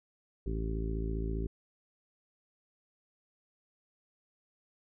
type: harmonic tone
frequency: 55 Hz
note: A1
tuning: in tune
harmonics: 1 / 2 / 3 / 4 / 5 / 6 / 7 / 8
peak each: -33 / -42 / -41 / -47 / -43 / -48 / -41 / -53 dBFS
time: 0.46-1.47 s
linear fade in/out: 5 ms
effects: none